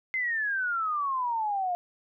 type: exponential sweep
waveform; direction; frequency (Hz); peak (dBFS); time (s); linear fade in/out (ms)
sine; down; 2092 to 698.5; -26; 0.14-1.75; 0
effects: none